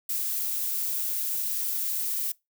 violet noise, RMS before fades -29 dBFS, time 0.09-2.32 s, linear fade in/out 5 ms, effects noise-tail reverb RT60 0.2 s tail -23 dB re dry

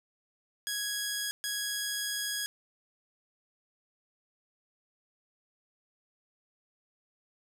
10% pulse tone bursts at uneven times, 1661.2 Hz, G#6, in tune, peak -23 dBFS, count 2, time 0.67-1.31 / 1.44-2.46 s, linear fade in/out 0 ms, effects none

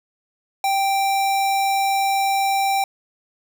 square tone, 784 Hz, G5, in tune, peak -18 dBFS, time 0.64-2.84 s, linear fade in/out 2 ms, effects none

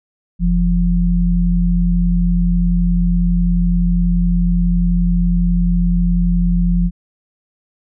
sine tone pair together, 44.07 / 174.5 Hz, F1 / F3, +16 / -1 cents, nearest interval 2 octaves, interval 2383 cents, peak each -14 dBFS, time 0.39-6.91 s, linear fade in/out 50 ms, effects none

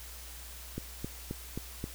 click train, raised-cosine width 3 ms, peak -22 dBFS, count 5, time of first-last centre 0.78-1.841 s, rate 3.77 Hz, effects added 60 Hz sine -47 dBFS peak until 1.94 s + white hiss -48 dBFS RMS until 1.94 s

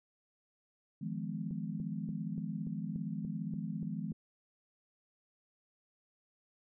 sine chord, F half-diminished seventh, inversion third, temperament just, 157.15 / 174.61 / 209.5 / 251.4 Hz, Eb3 / F3 / Ab3 / Cb4, +18 / 0 / +15 / +31 cents, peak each -41 / -41 / -40 / -45 dBFS, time 1.01-4.13 s, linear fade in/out 10 ms
click train, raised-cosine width 3 ms, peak -36 dBFS, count 10, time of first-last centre 1.51-4.119 s, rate 3.45 Hz
effects none

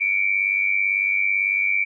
sine tone pair together, 2251 / 2349 Hz, C#7 / D7, +26 / 0 cents, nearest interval minor second, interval 74 cents, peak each -22 / -20 dBFS, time 0-1.85 s, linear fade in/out 20 ms, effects none

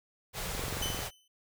pink band-stop noise, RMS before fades -37 dBFS, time 0.33-1.11 s, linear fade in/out 50 ms, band 180 to 390 Hz, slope 48 dB/octave
click train, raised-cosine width 2 ms, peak -26 dBFS, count 11, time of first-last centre 0.55-0.991 s, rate 22.7 Hz
sawtooth tone with exponential decay, 3035 Hz, F#7, 43 cents sharp, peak -28 dBFS, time 0.82-1.28 s, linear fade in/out 5 ms, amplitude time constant 100 ms
effects none

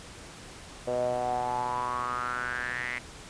sawtooth tone with band-pass filter sweep, 123.47 Hz, B2, in tune, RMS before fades -31 dBFS, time 0.87-2.99 s, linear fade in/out 10 ms, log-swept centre 560 to 2100 Hz, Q 7.8, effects pink hiss -46 dBFS RMS until 3.29 s + resampled to 22050 Hz

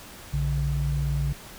sine tone pair together, 59.96 / 142.6 Hz, A#1 / C#3, +49 / +49 cents, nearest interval octave + minor third, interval 1500 cents, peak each -26 / -25 dBFS, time 0.33-1.33 s, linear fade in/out 10 ms, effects pink hiss -44 dBFS RMS until 1.58 s

